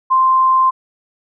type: tone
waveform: sine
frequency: 1045 Hz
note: C6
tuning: 2 cents flat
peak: -9 dBFS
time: 0.1-0.71 s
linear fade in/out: 20 ms
effects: none